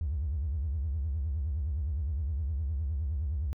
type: tone with vibrato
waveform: triangle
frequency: 73.42 Hz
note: D2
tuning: in tune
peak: -25 dBFS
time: 0.01-3.53 s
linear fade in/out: 0 ms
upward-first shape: triangle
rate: 9.7 Hz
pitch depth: 290 cents each way
effects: tanh soft clip ceiling -26 dBFS